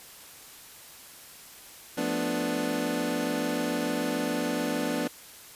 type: chord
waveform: 25% pulse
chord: B half-diminished seventh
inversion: second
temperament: equal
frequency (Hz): 174.61 / 220 / 246.9 / 293.7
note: F3 / A3 / B3 / D4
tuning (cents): 0 / 0 / 0 / 0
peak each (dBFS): -33 / -33 / -27 / -27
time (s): 1.97-5.08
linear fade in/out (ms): 10
effects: white hiss -48 dBFS RMS until 5.55 s + resampled to 32000 Hz